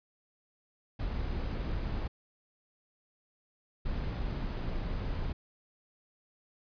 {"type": "noise bursts at uneven times", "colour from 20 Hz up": "brown", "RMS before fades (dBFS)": -34, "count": 2, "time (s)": [[0.99, 2.08], [3.85, 5.33]], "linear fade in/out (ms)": 10, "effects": ["resampled to 11025 Hz"]}